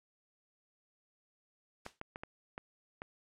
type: noise with exponential decay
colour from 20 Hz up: white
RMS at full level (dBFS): -47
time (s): 1.85-2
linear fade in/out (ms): 5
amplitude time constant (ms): 32
type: clicks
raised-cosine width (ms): 0.5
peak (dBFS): -27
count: 6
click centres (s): 1.864 / 2.014 / 2.159 / 2.235 / 2.579 / 3.019
effects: low-pass 6000 Hz 12 dB/octave